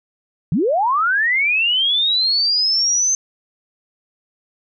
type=linear sweep; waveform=sine; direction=up; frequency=128.9 to 6272 Hz; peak=-14 dBFS; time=0.52-3.15 s; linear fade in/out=2 ms; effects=none